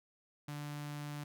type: tone with notch filter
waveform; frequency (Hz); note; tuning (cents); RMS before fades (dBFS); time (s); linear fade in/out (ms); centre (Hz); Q
sawtooth; 146.83; D3; 0; -43; 0.48-1.24; 5; 470; 1.7
effects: none

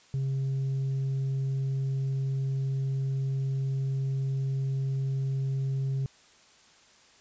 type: tone with tanh clipping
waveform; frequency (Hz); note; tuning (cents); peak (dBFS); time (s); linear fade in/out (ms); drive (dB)
sine; 134.8; C#3; -48; -27; 0.14-6.06; 0; 2
effects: white hiss -58 dBFS RMS until 7.2 s + resampled to 16000 Hz

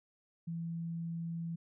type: tone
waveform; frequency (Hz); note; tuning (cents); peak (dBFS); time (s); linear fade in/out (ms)
sine; 167; E3; +23; -36; 0.47-1.56; 10
effects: none

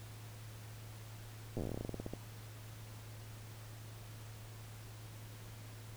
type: slowing click train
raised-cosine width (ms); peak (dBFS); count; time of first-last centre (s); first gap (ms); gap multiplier
2; -27; 20; 1.57-2.136; 8; 1.13
effects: added 109 Hz sine -49 dBFS peak until 5.96 s + pink hiss -56 dBFS RMS until 5.96 s

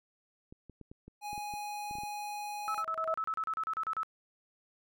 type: clicks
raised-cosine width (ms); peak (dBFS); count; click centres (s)
3; -36; 12; 0.525 / 0.697 / 0.813 / 0.915 / 1.08 / 1.331 / 1.379 / 1.538 / 1.911 / 1.954 / 1.985 / 2.035
type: tone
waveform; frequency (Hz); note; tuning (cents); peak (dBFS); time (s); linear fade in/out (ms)
square; 830.6; G#5; 0; -38; 1.21-2.84; 50
type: tone with exponential growth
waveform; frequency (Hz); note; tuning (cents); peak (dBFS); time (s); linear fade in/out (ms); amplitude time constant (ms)
sine; 643; E5; -43; -29; 2.54-3.14; 2; 130
type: tone bursts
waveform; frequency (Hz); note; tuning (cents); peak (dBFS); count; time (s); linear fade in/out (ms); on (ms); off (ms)
sine; 1302; E6; -22; -31; 14; 2.68-4.032; 0; 65; 34
effects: none

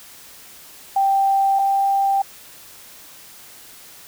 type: tone pair in turn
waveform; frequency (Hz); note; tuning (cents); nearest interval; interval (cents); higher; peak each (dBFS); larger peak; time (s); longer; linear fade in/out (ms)
sine; 784 / 787.3; G5 / G5; 0 / +7; unison; 7; second; -14 / -15; first; 0.96-1.59 / 1.59-2.22; neither; 5
effects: white hiss -43 dBFS RMS until 4.07 s

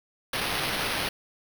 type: noise with sample-and-hold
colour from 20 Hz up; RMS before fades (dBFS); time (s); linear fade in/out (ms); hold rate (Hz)
white; -29; 0.33-1.09; 5; 7350
effects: none

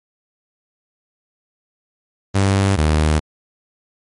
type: tone pair in turn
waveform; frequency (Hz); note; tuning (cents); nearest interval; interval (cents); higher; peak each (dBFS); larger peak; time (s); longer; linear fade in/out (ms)
sawtooth; 98 / 77.06; G2 / D#2; 0 / -16; major third; 416; first; -9; neither; 2.34-2.77 / 2.77-3.2; neither; 20
effects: MP3 48 kbps

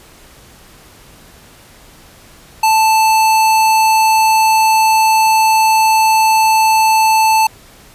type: tone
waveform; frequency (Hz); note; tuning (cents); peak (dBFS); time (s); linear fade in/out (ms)
square; 880; A5; 0; -9; 2.63-7.47; 5
effects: pink hiss -42 dBFS RMS until 7.94 s + resampled to 32000 Hz

